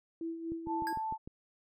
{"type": "tone with tremolo", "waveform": "sine", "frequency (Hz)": 330, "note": "E4", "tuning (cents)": 2, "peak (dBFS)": -34, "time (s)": [0.21, 0.93], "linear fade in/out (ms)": 2, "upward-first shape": "sine", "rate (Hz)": 4.2, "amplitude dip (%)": 55}
{"type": "click train", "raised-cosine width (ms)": 3, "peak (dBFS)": -32, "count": 6, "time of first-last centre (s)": [0.52, 1.275], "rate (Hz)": 6.62}
{"type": "tone", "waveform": "sine", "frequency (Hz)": 880, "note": "A5", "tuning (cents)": 0, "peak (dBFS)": -33, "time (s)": [0.66, 1.18], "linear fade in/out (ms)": 50}
{"type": "tone with exponential decay", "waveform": "square", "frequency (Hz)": 1640, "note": "G#6", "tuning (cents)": -22, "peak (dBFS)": -35, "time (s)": [0.87, 1.04], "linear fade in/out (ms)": 0, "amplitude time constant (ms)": 36}
{"effects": []}